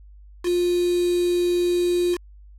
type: tone with quantisation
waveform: sine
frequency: 352.2 Hz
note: F4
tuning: 15 cents sharp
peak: -18 dBFS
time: 0.43-2.18 s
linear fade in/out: 50 ms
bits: 5
effects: added 50 Hz sine -43 dBFS peak until 2.58 s + low-pass 12000 Hz 12 dB/octave